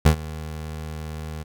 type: tone with ADSR envelope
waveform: 25% pulse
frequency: 77.8 Hz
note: D#2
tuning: in tune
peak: -6 dBFS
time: 0.05-1.44 s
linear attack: 10 ms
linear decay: 93 ms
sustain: -21 dB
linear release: 21 ms
effects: none